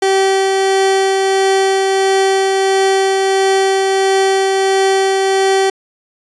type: tone with tremolo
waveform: 30% pulse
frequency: 386.1 Hz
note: G4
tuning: 26 cents flat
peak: -7 dBFS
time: 0.02-5.7 s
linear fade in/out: 5 ms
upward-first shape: triangle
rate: 1.5 Hz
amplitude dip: 25%
effects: resampled to 22050 Hz